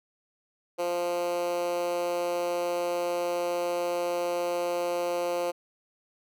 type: tone with high-pass filter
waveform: 10% pulse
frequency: 174.61 Hz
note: F3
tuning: in tune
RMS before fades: -29 dBFS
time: 0.78-5.52 s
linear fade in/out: 20 ms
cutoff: 450 Hz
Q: 6.8
effects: none